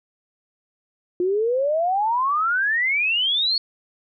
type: exponential sweep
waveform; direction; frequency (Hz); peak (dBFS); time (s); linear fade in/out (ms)
sine; up; 348.8 to 4435; -18; 1.2-3.58; 2
effects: none